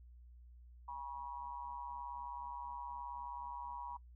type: tone with amplitude modulation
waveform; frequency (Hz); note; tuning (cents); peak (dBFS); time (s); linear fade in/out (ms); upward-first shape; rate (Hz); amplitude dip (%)
sine; 964; B5; -42; -39; 0.88-3.97; 5; sine; 139; 80
effects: noise-tail reverb RT60 0.1 s tail -24 dB re dry + added 60 Hz sine -55 dBFS peak until 4.15 s